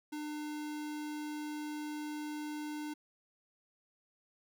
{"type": "tone", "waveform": "square", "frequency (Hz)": 300, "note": "D4", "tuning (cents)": 37, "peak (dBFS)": -39, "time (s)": [0.12, 2.94], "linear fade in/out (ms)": 10, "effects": []}